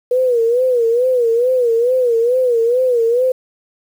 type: tone with vibrato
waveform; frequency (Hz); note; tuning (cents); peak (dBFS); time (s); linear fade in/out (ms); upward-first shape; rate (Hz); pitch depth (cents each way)
sine; 484.8; B4; -32; -11; 0.11-3.32; 5; sine; 2.3; 110
effects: 7-bit